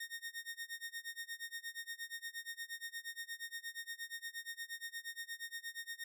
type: tone with tremolo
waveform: sawtooth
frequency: 1846 Hz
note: A#6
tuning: 17 cents flat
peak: -37 dBFS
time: 0-6.04 s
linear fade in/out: 5 ms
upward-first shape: sine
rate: 8.5 Hz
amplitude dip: 95%
effects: none